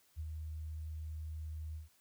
sine tone with ADSR envelope, 78.1 Hz, D#2, 7 cents sharp, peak -37 dBFS, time 0.16-1.89 s, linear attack 35 ms, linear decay 49 ms, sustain -3 dB, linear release 140 ms, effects white hiss -70 dBFS RMS until 2 s

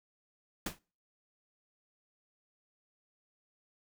pink noise with exponential decay, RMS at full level -32 dBFS, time 0.66-0.79 s, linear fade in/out 5 ms, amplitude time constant 28 ms, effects noise-tail reverb RT60 0.4 s tail -26 dB re dry

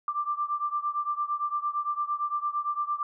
sine beating tone pair, 1178 / 1186.8 Hz, D6 / D6, +5 / +18 cents, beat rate 8.8 Hz, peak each -29 / -31 dBFS, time 0.08-3.03 s, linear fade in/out 2 ms, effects none

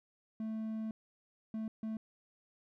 triangle tone bursts at uneven times, 220 Hz, A3, in tune, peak -34 dBFS, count 3, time 0.4-0.91 / 1.54-1.68 / 1.83-1.97 s, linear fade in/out 2 ms, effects none

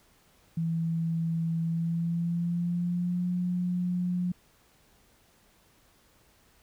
sine tone with pitch glide, 164.81 to 178.69 Hz, E3 to F3, 0 to +40 cents, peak -26 dBFS, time 0.57-4.32 s, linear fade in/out 5 ms, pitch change +140 cents, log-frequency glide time 1.62-3.28 s, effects pink hiss -63 dBFS RMS until 6.62 s

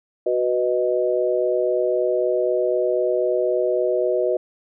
sine chord, B major, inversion second, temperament equal, 370 / 493.9 / 622.3 Hz, F#4 / B4 / D#5, 0 / 0 / 0 cents, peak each -22 dBFS, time 0.26-4.37 s, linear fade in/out 5 ms, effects none

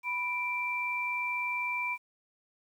sine tone pair together, 987.6 / 2349 Hz, B5 / D7, 0 / 0 cents, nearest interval octave + minor third, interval 1500 cents, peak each -35 / -31 dBFS, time 0.03-1.98 s, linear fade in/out 50 ms, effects 10-bit

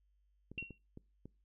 clicks, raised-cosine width 3 ms, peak -36 dBFS, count 6, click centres 0.516 / 0.578 / 0.626 / 0.707 / 0.974 / 1.256 s
sine tone with exponential decay, 2740 Hz, F7, 34 cents flat, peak -35 dBFS, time 0.58-0.78 s, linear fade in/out 1 ms, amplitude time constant 43 ms
effects noise-tail reverb RT60 0.3 s tail -24 dB re dry + added 50 Hz sine -70 dBFS peak until 1.44 s

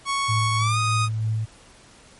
sawtooth tone with pitch glide, 1108.7 to 1244.5 Hz, C#6 to D#6, 0 to 0 cents, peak -18 dBFS, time 0.05-1.09 s, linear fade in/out 50 ms, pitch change +200 cents, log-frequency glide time 0.58-0.78 s
sine tone with tremolo, 110 Hz, A2, in tune, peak -20 dBFS, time 0.28-1.46 s, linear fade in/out 20 ms, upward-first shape sine, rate 3.2 Hz, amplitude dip 30%
effects pink hiss -50 dBFS RMS until 2.19 s + MP3 48 kbps

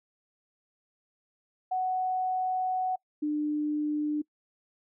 sine tone pair in turn, 743 / 299.3 Hz, F#5 / D4, +7 / +33 cents, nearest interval octave + major third, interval 1574 cents, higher first, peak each -26 dBFS, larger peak neither, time 1.71-2.96 / 3.22-4.22 s, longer first, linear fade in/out 10 ms, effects noise-tail reverb RT60 0.1 s tail -24 dB re dry

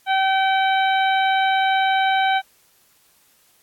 harmonic tone, 769 Hz, G5, 33 cents flat, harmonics 1 / 2 / 3 / 4 / 5, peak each -17 / -23 / -27 / -29 / -31 dBFS, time 0.06-2.42 s, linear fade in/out 50 ms, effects white hiss -58 dBFS RMS until 3.62 s + AAC 64 kbps

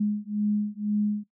sine beating tone pair, 207.7 / 209.7 Hz, G#3 / G#3, 0 / +17 cents, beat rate 2 Hz, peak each -27 dBFS, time 0-1.24 s, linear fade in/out 10 ms, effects noise-tail reverb RT60 0.1 s tail -17 dB re dry

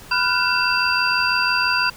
sine tone cluster, 995 / 1409 / 1495 / 2692 / 4736 Hz, B5 / F6 / F#6 / E7 / D8, +13 / +15 / +17 / +36 / +14 cents, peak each -23 dBFS, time 0.11-1.9 s, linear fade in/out 5 ms, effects pink hiss -42 dBFS RMS until 1.96 s

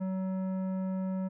sine tone with tanh clipping, 188.4 Hz, F#3, 32 cents sharp, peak -32 dBFS, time 0-1.29 s, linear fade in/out 20 ms, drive 12 dB, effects none

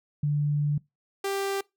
sine / sawtooth tone pair in turn, 146.83 / 393.7 Hz, D3 / G4, 0 / +8 cents, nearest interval octave + perfect fourth, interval 1708 cents, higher second, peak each -22 / -23 dBFS, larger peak first, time 0.23-0.78 / 1.24-1.61 s, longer first, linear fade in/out 5 ms, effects noise-tail reverb RT60 0.2 s tail -23 dB re dry

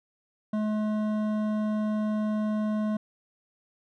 sine tone with hard clipping, 213.5 Hz, G#3, 48 cents sharp, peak -27 dBFS, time 0.53-2.97 s, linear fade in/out 5 ms, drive 11 dB, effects none

